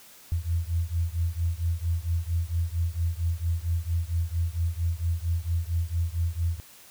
sine beating tone pair, 82.41 / 86.81 Hz, E2 / F2, 0 / -10 cents, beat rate 4.4 Hz, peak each -27 / -28 dBFS, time 0.32-6.6 s, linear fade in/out 0 ms, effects white hiss -51 dBFS RMS until 6.9 s

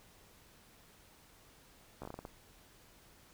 slowing click train, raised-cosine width 1 ms, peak -30 dBFS, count 8, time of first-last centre 2.02-2.251 s, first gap 14 ms, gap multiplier 1.28, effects pink hiss -62 dBFS RMS until 3.33 s

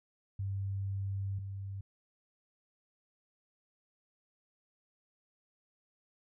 sine tone pair in turn, 98 / 98 Hz, G2 / G2, 0 / 0 cents, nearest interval unison, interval 0 cents, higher neither, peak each -33 / -38 dBFS, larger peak first, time 0.39-1.39 / 1.39-1.81 s, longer first, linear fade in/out 5 ms, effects none

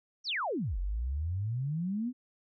sine exponential two-way sweep, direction down then up, 5960 to 43.65 to 259.4 Hz, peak -30 dBFS, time 0.24-2.13 s, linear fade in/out 50 ms, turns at 0.78 s, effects none

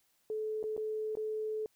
sine tone with dropouts, 432.8 Hz, A4, 29 cents flat, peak -33 dBFS, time 0.3-1.66 s, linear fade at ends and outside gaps 1 ms, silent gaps 0.629-0.639 / 0.766-0.777 / 1.153-1.171 s, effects white hiss -73 dBFS RMS until 1.75 s

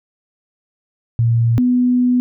sine tone pair in turn, 116.3 / 248 Hz, A#2 / B3, -4 / +7 cents, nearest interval octave + minor second, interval 1311 cents, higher second, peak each -11 dBFS, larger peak neither, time 1.19-1.58 / 1.58-2.2 s, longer second, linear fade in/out 0 ms, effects none

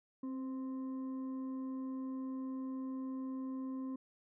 sine tone with frequency modulation, 263.3 Hz, C4, 11 cents sharp, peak -38 dBFS, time 0.23-3.96 s, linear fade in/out 5 ms, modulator 781 Hz, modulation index 0.28, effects none

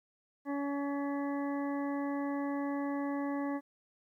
harmonic tone, 282.6 Hz, C#4, 34 cents sharp, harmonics 1 / 2 / 3 / 4 / 6 / 7, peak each -33 / -41 / -43 / -45 / -49 / -51 dBFS, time 0.45-3.61 s, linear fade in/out 50 ms, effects 12-bit

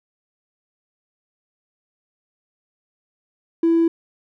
triangle tone, 332 Hz, E4, 12 cents sharp, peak -10 dBFS, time 3.63-3.88 s, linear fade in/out 5 ms, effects tanh soft clip ceiling -10 dBFS

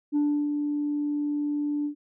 sine tone with ADSR envelope, 293.2 Hz, D4, 3 cents flat, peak -18 dBFS, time 0.12-1.95 s, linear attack 42 ms, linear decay 320 ms, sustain -6 dB, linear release 97 ms, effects tanh soft clip ceiling -19 dBFS

